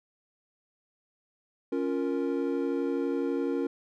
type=chord; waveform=triangle; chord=Bb minor; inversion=first; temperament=equal; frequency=277.2 / 349.2 / 466.2 Hz; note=Db4 / F4 / Bb4; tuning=0 / 0 / 0 cents; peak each=-28 / -30 / -30 dBFS; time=1.72-3.67 s; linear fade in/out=5 ms; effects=none